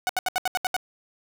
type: tone bursts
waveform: sawtooth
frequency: 740 Hz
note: F#5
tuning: in tune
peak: -18 dBFS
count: 8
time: 0.07-0.765 s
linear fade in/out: 0 ms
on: 23 ms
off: 73 ms
effects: none